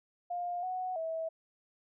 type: tone with pitch steps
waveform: sine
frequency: 706 / 739 / 649 Hz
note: F5 / F#5 / E5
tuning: +19 / -2 / -27 cents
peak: -33 dBFS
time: 0.3-1.29 s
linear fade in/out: 10 ms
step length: 330 ms
effects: none